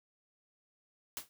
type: noise with exponential decay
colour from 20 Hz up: white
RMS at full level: -36 dBFS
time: 1.17-1.29 s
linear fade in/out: 0 ms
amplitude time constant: 26 ms
effects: none